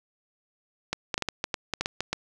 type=clicks; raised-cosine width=0.2 ms; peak=-10 dBFS; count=12; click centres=0.93 / 1.142 / 1.179 / 1.223 / 1.287 / 1.441 / 1.542 / 1.737 / 1.81 / 1.859 / 2.006 / 2.13 s; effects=none